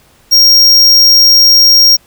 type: tone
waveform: square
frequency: 5580 Hz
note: F8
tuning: 2 cents flat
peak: -3 dBFS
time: 0.31-1.97 s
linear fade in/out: 20 ms
effects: pink hiss -47 dBFS RMS until 2.06 s